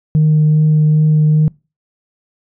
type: tone with vibrato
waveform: sine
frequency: 153.7 Hz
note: D#3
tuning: 21 cents flat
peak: -6 dBFS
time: 0.15-1.48 s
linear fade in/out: 0 ms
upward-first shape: triangle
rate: 2.5 Hz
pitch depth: 12 cents each way
effects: noise-tail reverb RT60 0.3 s tail -26 dB re dry + tanh soft clip ceiling -5 dBFS